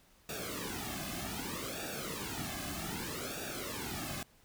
pink noise with flanger, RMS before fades -40 dBFS, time 0.29-4.23 s, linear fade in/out 2 ms, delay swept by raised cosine 0.96 to 2.16 ms, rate 0.64 Hz, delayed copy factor -0.9, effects pink hiss -65 dBFS RMS until 4.44 s

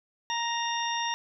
harmonic tone with a mistuned harmonic, 935 Hz, A#5, 5 cents sharp, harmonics 1 / 2 / 3 / 4 / 6, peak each -30 / -35 / -36 / -36 / -37 dBFS, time 0.3-1.14 s, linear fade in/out 0 ms, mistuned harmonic 4, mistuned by -46 cents, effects none

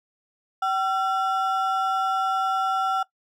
triangle ring-modulated tone, 1061 Hz, C6, 24 cents sharp, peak -16 dBFS, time 0.62-3.03 s, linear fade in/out 5 ms, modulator 294 Hz, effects noise-tail reverb RT60 0.1 s tail -19 dB re dry

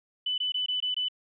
sine tone bursts, 2996 Hz, F#7, 21 cents sharp, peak -26 dBFS, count 6, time 0.26-1.085 s, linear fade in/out 5 ms, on 120 ms, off 21 ms, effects none

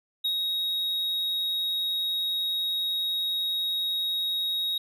triangle tone with ADSR envelope, 3778 Hz, A#7, 22 cents sharp, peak -22 dBFS, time 0.24-4.78 s, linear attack 11 ms, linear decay 83 ms, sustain -2 dB, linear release 4 ms, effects none

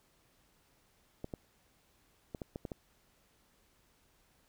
clicks, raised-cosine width 2 ms, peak -26 dBFS, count 7, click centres 1.244 / 1.338 / 2.348 / 2.418 / 2.559 / 2.652 / 2.718 s, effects pink hiss -70 dBFS RMS until 4.48 s

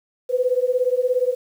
sine beating tone pair, 493.9 / 510.9 Hz, B4 / C5, 0 / -41 cents, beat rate 17 Hz, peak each -20 dBFS, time 0.29-1.35 s, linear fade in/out 20 ms, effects 8-bit

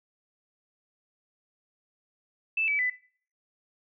sine tone with pitch steps, 2637 / 2296 / 1998.5 Hz, E7 / D7 / B6, 0 / -40 / +20 cents, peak -24 dBFS, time 2.57-2.9 s, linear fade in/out 5 ms, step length 110 ms, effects noise-tail reverb RT60 0.5 s tail -20 dB re dry

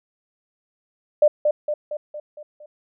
sine tone with echo, 598 Hz, D5, 31 cents sharp, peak -10 dBFS, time 1.22-1.28 s, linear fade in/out 5 ms, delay 230 ms, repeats 6, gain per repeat -5 dB, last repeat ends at 2.66 s, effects none

